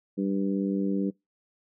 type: harmonic tone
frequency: 98 Hz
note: G2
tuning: in tune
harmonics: 2 / 3 / 4 / 5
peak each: -27 / -29 / -35 / -37 dBFS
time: 0.17-1.11 s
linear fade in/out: 20 ms
effects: noise-tail reverb RT60 0.2 s tail -25 dB re dry